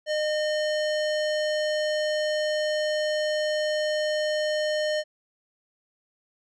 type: tone with low-pass filter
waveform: square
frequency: 610 Hz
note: D#5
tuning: 34 cents flat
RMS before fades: -26 dBFS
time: 0.06-5.04 s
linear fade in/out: 50 ms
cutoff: 5200 Hz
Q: 1.3
effects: none